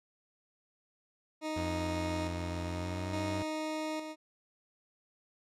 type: tone with tremolo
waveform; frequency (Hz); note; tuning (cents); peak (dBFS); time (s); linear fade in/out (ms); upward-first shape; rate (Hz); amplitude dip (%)
20% pulse; 311.1; D#4; 0; -29; 1.41-4.16; 50; square; 0.58; 50
type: tone with pitch glide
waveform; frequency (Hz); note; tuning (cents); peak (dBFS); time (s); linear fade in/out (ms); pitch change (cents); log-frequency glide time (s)
sawtooth; 87 to 94.87; F2 to F#2; -6 to +44; -32; 1.56-3.43; 10; +150; 2.67-3.19
effects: low-pass 8000 Hz 12 dB/octave